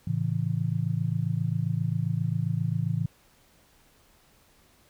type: chord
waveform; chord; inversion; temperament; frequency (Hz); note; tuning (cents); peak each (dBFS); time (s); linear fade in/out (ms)
sine; A major; none; just; 110 / 137.5 / 165; A2 / C#3 / E3; 0 / -14 / +2; -29; 0.07-3.06; 5
effects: pink hiss -61 dBFS RMS until 4.89 s